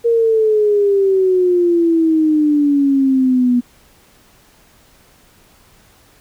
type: exponential sweep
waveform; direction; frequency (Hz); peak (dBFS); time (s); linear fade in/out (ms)
sine; down; 470 to 242.1; -10; 0.04-3.61; 20
effects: pink hiss -50 dBFS RMS until 6.2 s